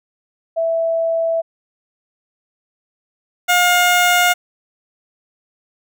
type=tone pair in turn; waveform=sine / 15% pulse; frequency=659.3 / 712.6 Hz; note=E5 / F5; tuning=0 / +35 cents; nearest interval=minor second; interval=135 cents; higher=second; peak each=-15 / -5 dBFS; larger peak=second; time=0.56-1.42 / 3.48-4.34 s; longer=neither; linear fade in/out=20 ms; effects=none